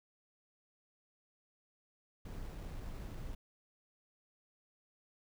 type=noise with sample-and-hold; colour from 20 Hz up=brown; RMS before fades=-44 dBFS; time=2.25-3.35 s; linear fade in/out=5 ms; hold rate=6300 Hz; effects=none